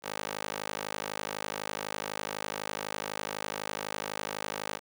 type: tone with high-pass filter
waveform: 15% pulse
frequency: 52 Hz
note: G#1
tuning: 3 cents sharp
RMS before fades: -37 dBFS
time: 0.02-4.8 s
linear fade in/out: 50 ms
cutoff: 560 Hz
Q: 0.72
effects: none